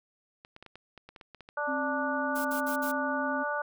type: clicks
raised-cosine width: 0.3 ms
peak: -31 dBFS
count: 12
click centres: 0.449 / 0.564 / 0.626 / 0.663 / 0.756 / 0.977 / 1.09 / 1.162 / 1.212 / 1.347 / 1.407 / 1.489 s
type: harmonic tone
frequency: 293.7 Hz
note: D4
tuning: in tune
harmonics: 2 / 3 / 4 / 5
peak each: -34 / -35 / -36 / -33 dBFS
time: 1.57-3.62 s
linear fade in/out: 5 ms
type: tone with vibrato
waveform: sine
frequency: 266.4 Hz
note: C4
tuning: 31 cents sharp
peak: -33 dBFS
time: 1.67-3.44 s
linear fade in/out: 20 ms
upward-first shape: sine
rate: 11 Hz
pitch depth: 9 cents each way
type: noise bursts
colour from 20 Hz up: blue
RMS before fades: -40 dBFS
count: 4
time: 2.35-2.918 s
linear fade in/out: 10 ms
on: 100 ms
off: 56 ms
effects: none